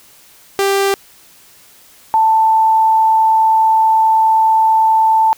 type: tone pair in turn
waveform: sawtooth / sine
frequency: 394.1 / 884.7 Hz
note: G4 / A5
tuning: +9 / +9 cents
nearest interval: octave + major second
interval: 1400 cents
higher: second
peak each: -8 dBFS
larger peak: neither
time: 0.59-0.94 / 2.14-5.33 s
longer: second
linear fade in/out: 0 ms
effects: white hiss -45 dBFS RMS until 5.37 s